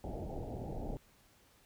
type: low-pass noise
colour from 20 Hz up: pink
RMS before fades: -41 dBFS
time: 0.04-0.97 s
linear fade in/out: 0 ms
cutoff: 840 Hz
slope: 96 dB/octave
effects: pink hiss -66 dBFS RMS until 1.65 s